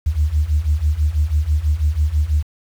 sine beating tone pair, 72.1 / 78.2 Hz, D2 / D#2, -31 / +9 cents, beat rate 6.1 Hz, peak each -18 / -16 dBFS, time 0.06-2.43 s, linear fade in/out 10 ms, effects tanh soft clip ceiling -7 dBFS + 7-bit

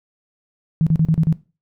sine tone bursts, 160 Hz, D#3, 49 cents sharp, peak -12 dBFS, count 6, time 0.81-1.326 s, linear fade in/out 0 ms, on 56 ms, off 36 ms, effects noise-tail reverb RT60 0.3 s tail -18 dB re dry

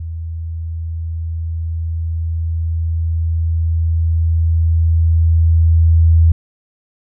sine tone with level ramp, 82 Hz, E2, 9 cents flat, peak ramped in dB -22 to -6 dBFS, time 0-6.32 s, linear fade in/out 5 ms, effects none

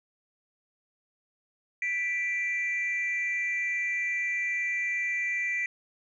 sine tone pair together, 1971.4 / 2349 Hz, B6 / D7, -4 / 0 cents, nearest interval minor third, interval 304 cents, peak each -28 / -29 dBFS, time 1.82-5.66 s, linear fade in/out 2 ms, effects tanh soft clip ceiling -22 dBFS

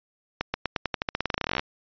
accelerating click train, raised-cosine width 0.3 ms, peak -9 dBFS, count 24, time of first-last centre 0.41-1.595 s, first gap 130 ms, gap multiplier 0.9, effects resampled to 11025 Hz

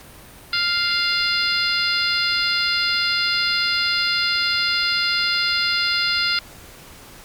harmonic tone, 698.5 Hz, F5, in tune, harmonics 2 / 3 / 4 / 5 / 6 / 7, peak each -24 / -26 / -27 / -28 / -24 / -24 dBFS, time 0.53-6.39 s, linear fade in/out 2 ms, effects pink hiss -43 dBFS RMS until 7.24 s + Opus 48 kbps

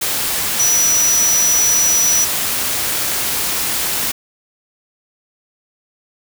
sine tone in noise, 5890 Hz, F#8, 9 cents flat, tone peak -12 dBFS, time 0.59-2.25 s, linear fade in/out 10 ms, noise white, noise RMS -19 dBFS, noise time 0.01-4.12 s, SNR +4 dB, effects none

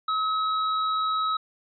sine tone with hard clipping, 1282 Hz, E6, 49 cents flat, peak -25 dBFS, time 0.08-1.37 s, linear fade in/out 5 ms, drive 14 dB, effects resampled to 11025 Hz

